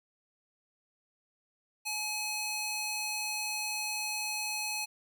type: tone with high-pass filter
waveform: square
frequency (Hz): 848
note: G#5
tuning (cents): +36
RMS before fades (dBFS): -35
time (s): 1.85-4.86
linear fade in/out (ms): 20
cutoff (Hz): 2200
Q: 0.65
effects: none